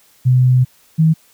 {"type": "tone pair in turn", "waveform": "sine", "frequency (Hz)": [127, 159.6], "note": ["B2", "D#3"], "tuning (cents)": [49, 44], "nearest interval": "major third", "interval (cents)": 395, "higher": "second", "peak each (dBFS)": -8, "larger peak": "neither", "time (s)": [[0.25, 0.65], [0.98, 1.14]], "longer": "first", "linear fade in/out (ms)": 20, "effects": ["white hiss -52 dBFS RMS until 1.33 s"]}